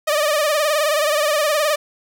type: tone with vibrato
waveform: sawtooth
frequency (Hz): 602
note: D5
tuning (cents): +43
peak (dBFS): -12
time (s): 0.07-1.76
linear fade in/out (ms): 10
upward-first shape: sine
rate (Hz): 19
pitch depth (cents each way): 80
effects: none